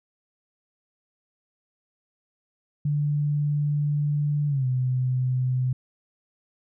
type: tone with pitch glide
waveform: sine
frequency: 146.83 to 127.82 Hz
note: D3 to C3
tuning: 0 to -40 cents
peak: -21 dBFS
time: 2.85-5.73 s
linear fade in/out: 5 ms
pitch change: -240 cents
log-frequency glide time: 4.48-4.66 s
effects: none